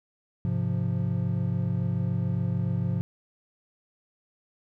triangle chord, F minor, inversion first, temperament equal, 103.83 / 130.81 / 174.61 Hz, Ab2 / C3 / F3, 0 / 0 / 0 cents, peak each -27 dBFS, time 0.45-3.01 s, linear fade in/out 0 ms, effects none

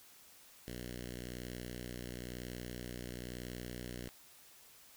5% pulse tone with notch filter, 61 Hz, B1, 21 cents flat, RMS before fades -45 dBFS, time 0.68-4.09 s, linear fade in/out 0 ms, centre 860 Hz, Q 0.58, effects white hiss -60 dBFS RMS until 4.96 s

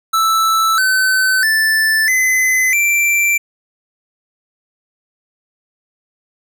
square tone with pitch steps, 1318.5 / 1523.3 / 1760 / 2033 / 2349 Hz, E6 / F#6 / A6 / B6 / D7, 0 / +50 / 0 / +50 / 0 cents, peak -12 dBFS, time 0.13-3.38 s, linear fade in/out 10 ms, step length 650 ms, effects none

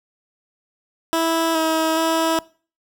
15% pulse tone with pitch steps, 328.2 / 320.3 / 325.3 Hz, E4 / E4 / E4, -8 / -50 / -23 cents, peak -11 dBFS, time 1.13-2.39 s, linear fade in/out 0 ms, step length 420 ms, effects noise-tail reverb RT60 0.4 s tail -22 dB re dry

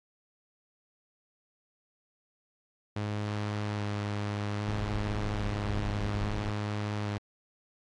sawtooth tone with vibrato, 103.83 Hz, G#2, in tune, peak -27 dBFS, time 2.96-7.18 s, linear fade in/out 5 ms, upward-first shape square, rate 0.61 Hz, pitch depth 11 cents each way
brown noise, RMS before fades -36 dBFS, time 4.67-6.51 s, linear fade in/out 10 ms
effects low-pass 5000 Hz 12 dB/octave + AAC 32 kbps

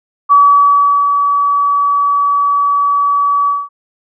sine tone with ADSR envelope, 1142 Hz, D6, 49 cents flat, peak -3 dBFS, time 0.29-3.69 s, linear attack 29 ms, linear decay 750 ms, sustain -6 dB, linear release 210 ms, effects none

